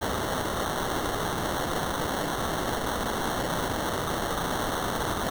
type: noise with sample-and-hold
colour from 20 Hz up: white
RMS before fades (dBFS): -29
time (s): 0.01-5.3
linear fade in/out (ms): 10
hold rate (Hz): 2450
effects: none